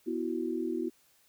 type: chord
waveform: sine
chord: B suspended fourth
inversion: none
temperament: equal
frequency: 246.9 / 329.6 / 370 Hz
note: B3 / E4 / F#4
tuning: 0 / 0 / 0 cents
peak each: -36 / -33 / -35 dBFS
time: 0.06-0.9 s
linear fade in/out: 20 ms
effects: white hiss -66 dBFS RMS until 1.28 s